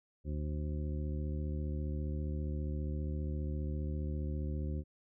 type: harmonic tone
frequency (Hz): 74.9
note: D2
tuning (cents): +35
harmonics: 1 / 2 / 3 / 4 / 5 / 7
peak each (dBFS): -35 / -41 / -45 / -47 / -49 / -52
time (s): 0.24-4.84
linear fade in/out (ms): 50
effects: none